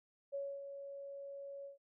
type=tone with ADSR envelope; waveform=sine; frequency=558 Hz; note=C#5; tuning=11 cents sharp; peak=-37 dBFS; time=0.32-1.78 s; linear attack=26 ms; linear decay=260 ms; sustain=-8 dB; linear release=130 ms; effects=none